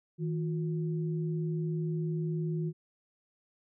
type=tone pair together; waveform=sine; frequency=159.5 / 357.7 Hz; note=D#3 / F4; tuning=+43 / +41 cents; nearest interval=octave + major second; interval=1398 cents; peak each=-30 / -38 dBFS; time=0.18-2.73 s; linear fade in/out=50 ms; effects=none